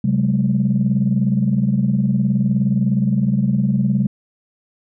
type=tone cluster; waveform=sine; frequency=133.2 / 190.2 / 209.6 Hz; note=C3 / F#3 / G#3; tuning=+31 / +48 / +16 cents; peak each=-18 dBFS; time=0.04-4.07 s; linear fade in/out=5 ms; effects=tanh soft clip ceiling -6 dBFS